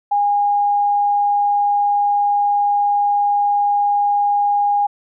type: tone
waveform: sine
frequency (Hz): 817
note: G#5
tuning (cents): -29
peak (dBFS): -13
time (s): 0.11-4.87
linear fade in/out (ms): 10
effects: none